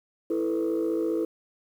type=chord; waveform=sine; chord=E suspended fourth; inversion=none; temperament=just; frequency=329.6 / 439.5 / 494.4 Hz; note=E4 / A4 / B4; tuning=0 / -2 / +2 cents; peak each=-25 / -28 / -30 dBFS; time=0.3-1.25 s; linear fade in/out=5 ms; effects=tanh soft clip ceiling -19 dBFS + 9-bit